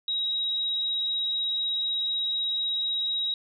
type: tone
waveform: sine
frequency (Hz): 3821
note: A#7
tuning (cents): +42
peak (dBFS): -25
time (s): 0.08-3.34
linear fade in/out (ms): 2
effects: none